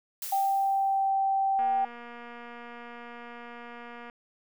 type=noise with exponential decay; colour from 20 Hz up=blue; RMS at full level=-34 dBFS; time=0.22-1.1 s; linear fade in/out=2 ms; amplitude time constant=190 ms
type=tone with pitch glide; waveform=sine; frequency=784 to 778.6 Hz; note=G5 to G5; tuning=0 to -12 cents; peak=-23 dBFS; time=0.32-1.85 s; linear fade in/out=5 ms; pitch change=-12 cents; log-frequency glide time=0.59-1.09 s
type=click train; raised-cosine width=0.5 ms; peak=-30 dBFS; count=598; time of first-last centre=1.59-4.098 s; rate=238 Hz
effects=none